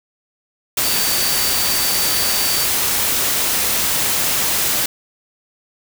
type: tone in noise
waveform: sine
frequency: 4600 Hz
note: D8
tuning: 37 cents flat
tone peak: -23 dBFS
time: 0.84-2.65 s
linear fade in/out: 5 ms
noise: white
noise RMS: -18 dBFS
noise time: 0.77-4.86 s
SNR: -8 dB
effects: none